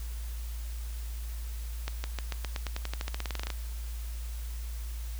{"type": "accelerating click train", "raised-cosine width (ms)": 0.2, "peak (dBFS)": -17, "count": 21, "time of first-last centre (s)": [1.88, 3.503], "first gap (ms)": 160, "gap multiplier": 0.92, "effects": ["added 57 Hz sine -34 dBFS peak until 5.19 s", "white hiss -50 dBFS RMS until 5.19 s"]}